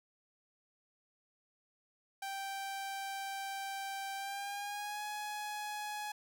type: tone with pitch glide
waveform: sawtooth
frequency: 783 to 839.2 Hz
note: G5 to G#5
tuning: -2 to +18 cents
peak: -35 dBFS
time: 2.22-6.12 s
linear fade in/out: 5 ms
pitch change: +120 cents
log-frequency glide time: 4.16-5.03 s
effects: none

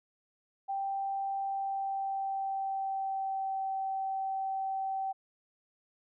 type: tone with pitch glide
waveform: sine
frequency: 784 to 771.9 Hz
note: G5 to G5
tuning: 0 to -27 cents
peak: -31 dBFS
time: 0.68-5.13 s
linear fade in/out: 20 ms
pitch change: -27 cents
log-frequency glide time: 1.42-3.64 s
effects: none

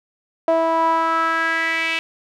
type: tone with band-pass filter sweep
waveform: sawtooth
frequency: 327.3 Hz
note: E4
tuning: 12 cents flat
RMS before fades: -19 dBFS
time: 0.48-1.99 s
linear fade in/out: 0 ms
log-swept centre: 700 to 2600 Hz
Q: 4.4
effects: none

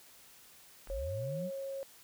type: linear sweep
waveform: sine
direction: up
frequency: 31 to 196 Hz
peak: -37 dBFS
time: 0.87-1.51 s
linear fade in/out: 50 ms
type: click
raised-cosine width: 0.5 ms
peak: -36 dBFS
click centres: 0.873 s
type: tone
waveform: sine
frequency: 545 Hz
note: C#5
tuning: 29 cents flat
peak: -37 dBFS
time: 0.9-1.83 s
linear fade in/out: 0 ms
effects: white hiss -58 dBFS RMS until 2.03 s

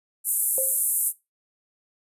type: band-pass noise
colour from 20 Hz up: white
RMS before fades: -24 dBFS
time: 0.24-1.13 s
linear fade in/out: 50 ms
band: 8600 to 13000 Hz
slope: 48 dB/octave
type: tone with exponential decay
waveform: sine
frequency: 528 Hz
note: C5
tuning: 16 cents sharp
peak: -24 dBFS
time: 0.58-0.81 s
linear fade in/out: 1 ms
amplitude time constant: 50 ms
effects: noise-tail reverb RT60 0.2 s tail -17 dB re dry + resampled to 32000 Hz

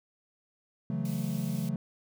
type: chord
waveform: triangle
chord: F# minor seventh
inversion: second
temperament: equal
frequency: 138.59 / 164.81 / 185 / 220 Hz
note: C#3 / E3 / F#3 / A3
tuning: 0 / 0 / 0 / 0 cents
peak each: -33 dBFS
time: 0.9-1.76 s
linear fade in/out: 2 ms
type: high-pass noise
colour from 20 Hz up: white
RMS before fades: -48 dBFS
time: 1.05-1.69 s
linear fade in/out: 2 ms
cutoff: 2000 Hz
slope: 96 dB/octave
effects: none

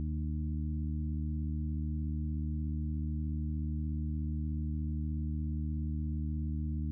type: harmonic tone with a mistuned harmonic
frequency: 76.8 Hz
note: D#2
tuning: 22 cents flat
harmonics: 1 / 2 / 3 / 4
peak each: -33 / -39 / -41 / -45 dBFS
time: 0-6.91 s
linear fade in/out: 0 ms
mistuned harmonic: 4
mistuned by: -19 cents
effects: none

